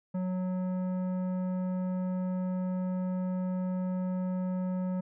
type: tone with tanh clipping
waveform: sine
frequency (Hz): 183.9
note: F#3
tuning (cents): -10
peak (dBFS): -31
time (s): 0.14-5.01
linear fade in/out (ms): 10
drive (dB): 12
effects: none